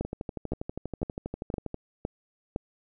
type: two click trains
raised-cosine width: 2 ms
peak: -16 / -20 dBFS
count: 6 / 22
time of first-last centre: 0.01-2.561 / 0.05-1.744 s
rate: 1.96 / 12.4 Hz
effects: none